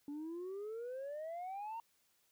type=exponential sweep; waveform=sine; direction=up; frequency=283.3 to 932.3 Hz; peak=-39 dBFS; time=0.08-1.8 s; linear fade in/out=2 ms; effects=tanh soft clip ceiling -40 dBFS + white hiss -75 dBFS RMS until 2.31 s